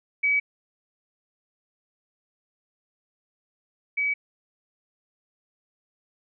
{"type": "tone pair in turn", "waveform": "sine", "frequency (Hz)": [2278, 2278], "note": ["C#7", "C#7"], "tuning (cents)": [47, 47], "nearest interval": "unison", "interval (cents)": 0, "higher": "neither", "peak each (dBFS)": [-19, -22], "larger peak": "first", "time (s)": [[0.23, 0.4], [3.97, 4.14]], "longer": "neither", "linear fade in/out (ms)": 10, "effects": []}